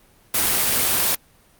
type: noise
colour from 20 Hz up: white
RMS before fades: -19 dBFS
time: 0.34-1.15 s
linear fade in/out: 5 ms
effects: pink hiss -55 dBFS RMS until 1.59 s + Opus 32 kbps